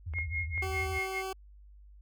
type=tone with vibrato; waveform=sine; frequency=80.6 Hz; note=E2; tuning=38 cents flat; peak=-34 dBFS; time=0.06-0.99 s; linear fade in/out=10 ms; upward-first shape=triangle; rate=12 Hz; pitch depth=240 cents each way
type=tone with tremolo; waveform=sine; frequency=2149 Hz; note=C7; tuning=46 cents sharp; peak=-30 dBFS; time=0.13-1.23 s; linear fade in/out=50 ms; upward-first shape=sine; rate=4.9 Hz; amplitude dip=95%
type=clicks; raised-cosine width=0.5 ms; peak=-33 dBFS; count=3; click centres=0.137 / 0.186 / 0.578 s
type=tone; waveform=20% pulse; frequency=380.8 Hz; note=F#4; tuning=50 cents sharp; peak=-30 dBFS; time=0.62-1.33 s; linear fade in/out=5 ms
effects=added 50 Hz sine -51 dBFS peak until 2.01 s